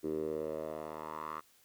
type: tone with band-pass filter sweep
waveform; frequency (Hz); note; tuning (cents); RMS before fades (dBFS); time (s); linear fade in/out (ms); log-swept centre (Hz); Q
10% pulse; 77.78; D#2; 0; -39; 0.03-1.41; 20; 350 to 1200; 4
effects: white hiss -66 dBFS RMS until 1.64 s